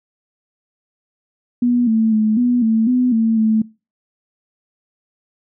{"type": "tone with pitch steps", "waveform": "sine", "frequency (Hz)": [243.1, 222.4, 216.1, 244.6, 222.9, 250.2, 224.8, 219.3], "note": ["B3", "A3", "A3", "B3", "A3", "B3", "A3", "A3"], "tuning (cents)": [-27, 19, -31, -16, 23, 23, 37, -6], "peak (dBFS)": -12, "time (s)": [1.62, 3.62], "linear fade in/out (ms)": 5, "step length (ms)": 250, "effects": ["noise-tail reverb RT60 0.3 s tail -23 dB re dry"]}